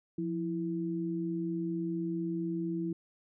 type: tone pair together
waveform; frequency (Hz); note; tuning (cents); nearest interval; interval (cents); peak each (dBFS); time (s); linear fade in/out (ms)
sine; 174.3 / 329.8; F3 / E4; -3 / +1; major seventh; 1104; -35 / -33; 0.18-2.93; 5
effects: none